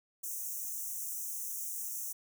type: high-pass noise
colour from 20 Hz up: white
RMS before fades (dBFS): -39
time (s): 0.23-2.13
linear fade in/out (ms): 10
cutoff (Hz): 5800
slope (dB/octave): 96
effects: none

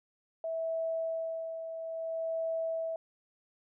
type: tone with tremolo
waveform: sine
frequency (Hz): 653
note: E5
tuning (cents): -17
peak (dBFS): -30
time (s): 0.44-2.96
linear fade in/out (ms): 2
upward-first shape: sine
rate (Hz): 0.6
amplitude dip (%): 55
effects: none

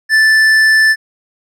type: tone with tanh clipping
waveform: triangle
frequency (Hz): 1758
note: A6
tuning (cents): -2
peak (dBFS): -8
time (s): 0.09-0.96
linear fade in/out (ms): 50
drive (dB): 14
effects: none

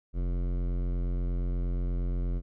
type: tone with hard clipping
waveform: sine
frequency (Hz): 44.23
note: F1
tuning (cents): +23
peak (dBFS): -29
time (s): 0.13-2.42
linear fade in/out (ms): 50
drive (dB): 16
effects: none

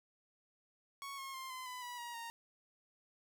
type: tone with pitch steps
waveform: sawtooth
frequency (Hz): 1108.7 / 1080.9 / 1053.8 / 1027.3 / 1001.5 / 976.4 / 951.9 / 928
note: C#6 / C#6 / C6 / C6 / B5 / B5 / A#5 / A#5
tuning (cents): 0 / -44 / +12 / -32 / +24 / -20 / +36 / -8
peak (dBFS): -40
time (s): 1.02-2.3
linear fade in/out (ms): 0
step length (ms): 160
effects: none

